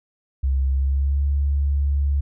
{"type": "tone with pitch glide", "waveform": "sine", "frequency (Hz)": [66.9, 70.63], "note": ["C2", "C#2"], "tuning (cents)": [39, 33], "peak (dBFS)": -17, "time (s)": [0.43, 2.21], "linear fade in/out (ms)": 10, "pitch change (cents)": 94, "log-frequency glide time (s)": [0.7, 1.25], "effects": []}